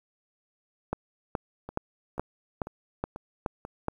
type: two click trains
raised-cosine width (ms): 1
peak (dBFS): -14 / -24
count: 8 / 5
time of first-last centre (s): 0.93-3.884 / 1.69-3.651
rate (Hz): 2.37 / 2.04
effects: 9-bit